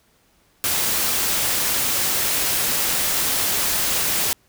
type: noise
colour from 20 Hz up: white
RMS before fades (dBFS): -21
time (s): 0.64-4.33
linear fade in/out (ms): 0
effects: pink hiss -60 dBFS RMS until 4.48 s